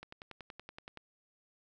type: click train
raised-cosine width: 0.3 ms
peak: -30 dBFS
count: 11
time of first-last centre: 0.03-0.973 s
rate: 10.6 Hz
effects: none